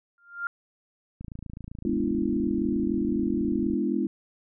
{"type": "tone with exponential growth", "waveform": "sine", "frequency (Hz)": 1396.9, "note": "F6", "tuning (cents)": 0, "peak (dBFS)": -24, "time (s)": [0.18, 0.47], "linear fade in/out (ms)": 1, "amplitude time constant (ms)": 63}
{"type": "click train", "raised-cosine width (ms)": 5, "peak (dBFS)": -26, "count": 71, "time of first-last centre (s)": [1.21, 3.737], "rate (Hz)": 27.7}
{"type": "chord", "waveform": "sine", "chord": "E dominant seventh", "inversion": "first", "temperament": "equal with one note detuned", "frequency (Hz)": [207.7, 246.9, 293.7, 337.7], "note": ["G#3", "B3", "D4", "E4"], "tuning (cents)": [0, 0, 0, 42], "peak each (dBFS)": -29, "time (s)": [1.85, 4.07], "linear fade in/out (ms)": 2}
{"effects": []}